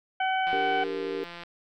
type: harmonic tone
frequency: 757 Hz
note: F#5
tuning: 39 cents sharp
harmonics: 1 / 2 / 3 / 4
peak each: -25 / -31 / -35 / -37 dBFS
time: 0.2-0.84 s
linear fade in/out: 5 ms
type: click train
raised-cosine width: 0.3 ms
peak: -25 dBFS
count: 167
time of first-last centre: 0.47-1.435 s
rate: 172 Hz
type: chord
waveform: sine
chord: G minor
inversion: second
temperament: equal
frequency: 293.7 / 392 / 466.2 Hz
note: D4 / G4 / Bb4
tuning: 0 / 0 / 0 cents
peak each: -37 / -32 / -33 dBFS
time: 0.53-1.24 s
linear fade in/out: 0 ms
effects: none